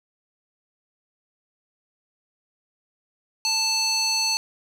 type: tone with band-pass filter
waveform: square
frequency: 880 Hz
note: A5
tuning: in tune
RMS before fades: -23 dBFS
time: 3.45-4.37 s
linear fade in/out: 0 ms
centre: 5100 Hz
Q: 3.6
effects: 8-bit